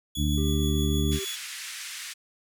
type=tone with tremolo; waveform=sawtooth; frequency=3392 Hz; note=G#7; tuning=36 cents sharp; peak=-29 dBFS; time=0.15-1.36 s; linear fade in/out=5 ms; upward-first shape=sine; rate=6.4 Hz; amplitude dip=30%
type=harmonic tone; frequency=74 Hz; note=D2; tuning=14 cents sharp; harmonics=1 / 2 / 3 / 4; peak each=-25 / -28 / -30 / -31 dBFS; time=0.16-1.2 s; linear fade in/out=50 ms
type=tone with vibrato; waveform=triangle; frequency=392 Hz; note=G4; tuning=in tune; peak=-31 dBFS; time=0.37-1.25 s; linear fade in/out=10 ms; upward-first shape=sine; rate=2 Hz; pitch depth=12 cents each way
type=band-pass noise; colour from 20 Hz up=pink; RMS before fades=-38 dBFS; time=1.11-2.14 s; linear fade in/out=20 ms; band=1700 to 11000 Hz; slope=24 dB/octave
effects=none